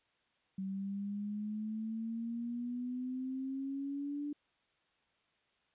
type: exponential sweep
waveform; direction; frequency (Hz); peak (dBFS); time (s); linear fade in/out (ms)
sine; up; 190.6 to 293.7; -36; 0.58-4.33; 5
effects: white hiss -75 dBFS RMS until 5.74 s + resampled to 8000 Hz